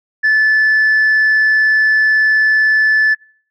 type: tone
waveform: sine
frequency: 1741 Hz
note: A6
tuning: 19 cents flat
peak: -7 dBFS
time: 0.23-3.15 s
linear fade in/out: 20 ms
effects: noise-tail reverb RT60 0.5 s tail -23 dB re dry + tanh soft clip ceiling -7 dBFS